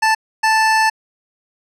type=tone bursts at uneven times; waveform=25% pulse; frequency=880 Hz; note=A5; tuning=in tune; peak=-8 dBFS; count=2; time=0.02-0.15 / 0.43-0.9 s; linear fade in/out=10 ms; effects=low-pass 8000 Hz 12 dB/octave